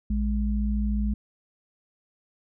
sine tone pair together, 57.03 / 208.1 Hz, A#1 / G#3, -37 / +4 cents, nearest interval octave + minor seventh, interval 2241 cents, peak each -24 / -27 dBFS, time 0.1-1.14 s, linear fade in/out 5 ms, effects none

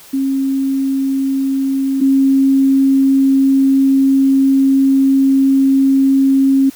sine tone pair in turn, 270.3 / 270.3 Hz, C#4 / C#4, -44 / -44 cents, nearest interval unison, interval 0 cents, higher neither, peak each -13 / -8 dBFS, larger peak second, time 0.13-2.01 / 2.01-6.7 s, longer second, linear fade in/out 10 ms, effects white hiss -40 dBFS RMS until 6.75 s

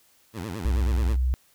15% pulse tone with vibrato, 97.1 Hz, G2, 16 cents flat, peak -25 dBFS, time 0.33-1.17 s, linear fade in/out 50 ms, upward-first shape sine, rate 9.3 Hz, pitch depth 290 cents each way
sine tone, 63.3 Hz, B1, 43 cents sharp, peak -20 dBFS, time 0.65-1.34 s, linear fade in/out 0 ms
effects white hiss -61 dBFS RMS until 1.54 s

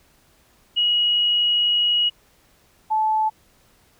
sine tone pair in turn, 2902 / 869.3 Hz, F#7 / A5, -34 / -21 cents, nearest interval octave + major sixth, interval 2087 cents, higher first, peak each -16 / -17 dBFS, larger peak first, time 0.76-2.1 / 2.9-3.3 s, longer first, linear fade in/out 20 ms, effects pink hiss -58 dBFS RMS until 3.99 s

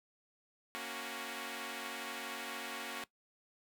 5% pulse chord, F# major, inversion first, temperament equal with one note detuned, 233.1 / 277.2 / 368.1 Hz, A#3 / C#4 / F#4, 0 / 0 / -9 cents, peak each -34 dBFS, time 0.75-3.04 s, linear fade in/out 0 ms, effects noise-tail reverb RT60 0.1 s tail -18 dB re dry

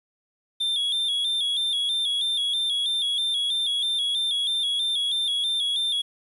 triangle tone with vibrato, 3459 Hz, A7, 30 cents flat, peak -21 dBFS, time 0.6-6.02 s, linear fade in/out 10 ms, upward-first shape square, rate 3.1 Hz, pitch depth 60 cents each way, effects resampled to 32000 Hz + 9-bit

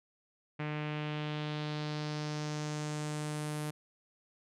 sawtooth tone with low-pass filter sweep, 150.8 Hz, D3, 46 cents sharp, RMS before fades -37 dBFS, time 0.59-3.71 s, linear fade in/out 10 ms, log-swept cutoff 2300 to 11000 Hz, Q 2.3, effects none

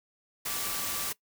sine tone in noise, 1163 Hz, D6, 17 cents flat, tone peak -44 dBFS, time 0.47-1.1 s, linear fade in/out 10 ms, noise white, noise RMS -33 dBFS, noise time 0.45-1.13 s, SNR -14 dB, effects noise-tail reverb RT60 0.1 s tail -20 dB re dry

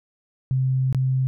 sine tone with dropouts, 130.81 Hz, C3, in tune, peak -18 dBFS, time 0.51-1.27 s, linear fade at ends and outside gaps 0 ms, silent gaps 0.927-0.947 s, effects none

